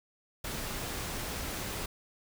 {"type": "noise", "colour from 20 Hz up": "pink", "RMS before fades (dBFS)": -37, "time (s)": [0.44, 1.86], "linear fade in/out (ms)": 5, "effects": []}